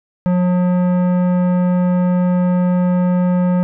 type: tone with tanh clipping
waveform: sine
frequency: 179.8 Hz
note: F#3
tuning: 49 cents flat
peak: -14 dBFS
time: 0.26-3.63 s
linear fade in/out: 0 ms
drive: 14 dB
effects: none